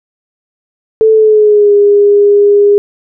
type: tone with pitch glide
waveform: sine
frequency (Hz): 440 to 408.2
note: A4 to G#4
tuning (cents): 0 to -30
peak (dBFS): -3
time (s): 1.01-2.78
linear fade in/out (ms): 0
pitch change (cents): -130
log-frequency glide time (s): 1.12-1.73
effects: none